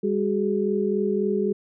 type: tone cluster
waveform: sine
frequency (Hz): 201.5 / 377.6 / 421.3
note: G3 / F#4 / G#4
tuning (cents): +48 / +35 / +25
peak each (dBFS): -25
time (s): 0.03-1.53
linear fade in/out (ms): 10
effects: none